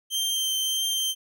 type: tone with vibrato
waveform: sawtooth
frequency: 3136 Hz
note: G7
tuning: in tune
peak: -21 dBFS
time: 0.1-1.15 s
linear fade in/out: 50 ms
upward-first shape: triangle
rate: 1.6 Hz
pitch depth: 15 cents each way
effects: none